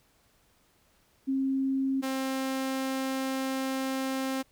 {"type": "tone pair in turn", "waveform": ["sine", "sawtooth"], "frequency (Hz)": [268.1, 265.3], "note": ["C4", "C4"], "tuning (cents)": [42, 24], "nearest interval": "unison", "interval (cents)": 18, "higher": "first", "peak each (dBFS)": -25, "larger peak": "neither", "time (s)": [[1.27, 2.02], [2.02, 4.43]], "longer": "second", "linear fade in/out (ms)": 20, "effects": ["pink hiss -66 dBFS RMS until 4.51 s"]}